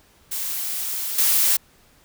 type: noise with level steps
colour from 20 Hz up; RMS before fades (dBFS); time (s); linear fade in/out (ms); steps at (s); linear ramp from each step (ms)
blue; -27 / -18; 0.31-1.57; 10; 1.18; 5
effects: pink hiss -56 dBFS RMS until 2.04 s